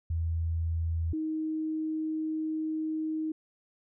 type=tone pair in turn; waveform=sine; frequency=82.41 / 314.1 Hz; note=E2 / D#4; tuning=0 / +16 cents; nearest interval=octave + major seventh; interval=2316 cents; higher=second; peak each=-27 / -29 dBFS; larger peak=first; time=0.1-1.13 / 1.13-3.32 s; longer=second; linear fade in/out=5 ms; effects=none